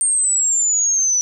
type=exponential sweep; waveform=sine; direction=down; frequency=8740 to 5900 Hz; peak=-14 dBFS; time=0.01-1.21 s; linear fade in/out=0 ms; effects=none